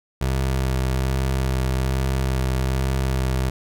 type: tone with vibrato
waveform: 25% pulse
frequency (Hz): 65.41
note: C2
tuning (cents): 0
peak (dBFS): -16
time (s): 0.21-3.5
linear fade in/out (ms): 5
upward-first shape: sine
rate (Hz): 1.2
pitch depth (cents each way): 19
effects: none